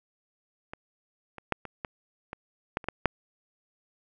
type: clicks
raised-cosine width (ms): 0.5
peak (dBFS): -23 / -26 / -10 / -23 / -18 / -21 / -12 / -28 / -13 / -6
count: 10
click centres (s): 0.735 / 1.383 / 1.523 / 1.653 / 1.848 / 2.331 / 2.771 / 2.842 / 2.886 / 3.057
effects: none